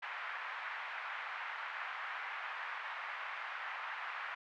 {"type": "band-pass noise", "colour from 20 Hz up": "white", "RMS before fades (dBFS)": -43, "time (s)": [0.02, 4.35], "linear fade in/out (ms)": 10, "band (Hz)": [850, 2100], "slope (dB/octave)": 24, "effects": []}